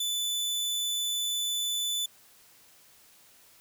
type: tone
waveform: sawtooth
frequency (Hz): 3494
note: A7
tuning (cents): -13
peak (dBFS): -25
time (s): 0-2.06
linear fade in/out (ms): 5
effects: white hiss -58 dBFS RMS until 3.6 s